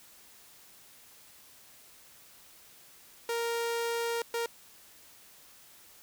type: tone bursts at uneven times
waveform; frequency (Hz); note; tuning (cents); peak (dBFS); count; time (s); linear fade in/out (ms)
sawtooth; 466.2; A#4; 0; -26; 2; 3.29-4.22 / 4.34-4.46; 2
effects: white hiss -56 dBFS RMS until 6.02 s